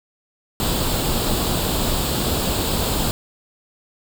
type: noise with comb filter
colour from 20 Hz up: pink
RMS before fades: -21 dBFS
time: 0.6-3.11 s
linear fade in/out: 0 ms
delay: 0.25 ms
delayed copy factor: +0.6
effects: none